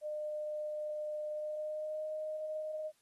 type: tone with pitch glide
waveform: sine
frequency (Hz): 605 to 618.8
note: D#5 to D#5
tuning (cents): -49 to -10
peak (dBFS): -36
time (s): 0.01-2.92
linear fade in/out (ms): 50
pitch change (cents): +39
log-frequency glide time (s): 1.31-2.07
effects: white hiss -73 dBFS RMS until 3.01 s + AAC 32 kbps